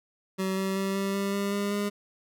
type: tone with pitch steps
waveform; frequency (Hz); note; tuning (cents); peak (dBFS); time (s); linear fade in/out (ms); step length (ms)
25% pulse; 190 / 191.99 / 193.99 / 196.02 / 198.07 / 200.1 / 202.2 / 204.3; F#3 / G3 / G3 / G3 / G3 / G3 / G#3 / G#3; +46 / -36 / -18 / 0 / +18 / +36 / -46 / -28; -23; 0.38-1.9; 20; 190
effects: none